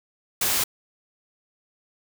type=noise; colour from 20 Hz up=white; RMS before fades=-23 dBFS; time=0.41-0.64 s; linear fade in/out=5 ms; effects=none